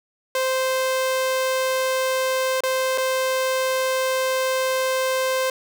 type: tone with dropouts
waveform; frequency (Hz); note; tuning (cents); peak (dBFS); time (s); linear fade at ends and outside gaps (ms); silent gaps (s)
sawtooth; 521; C5; -7; -16; 0.35-5.5; 2; 2.606-2.635 / 2.977-2.981
effects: none